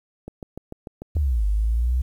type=click train; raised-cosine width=2 ms; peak=-21 dBFS; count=7; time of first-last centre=0.28-1.168 s; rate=6.76 Hz
type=linear two-way sweep; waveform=sine; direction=down then up; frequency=80.2 to 49.49 to 64.1 Hz; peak=-18 dBFS; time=1.15-2.02 s; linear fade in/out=10 ms; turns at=1.45 s
effects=9-bit